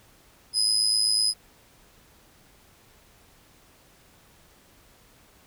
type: tone with amplitude modulation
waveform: 35% pulse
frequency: 5030 Hz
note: D#8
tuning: 18 cents sharp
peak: -15 dBFS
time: 0.53-1.34 s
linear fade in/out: 50 ms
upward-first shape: sine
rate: 108 Hz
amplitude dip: 65%
effects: pink hiss -57 dBFS RMS until 5.46 s